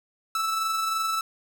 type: tone with amplitude modulation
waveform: 45% pulse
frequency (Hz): 1316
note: E6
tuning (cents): -3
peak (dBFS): -23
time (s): 0.35-1.21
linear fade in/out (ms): 2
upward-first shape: sine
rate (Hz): 23.1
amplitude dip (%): 30
effects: none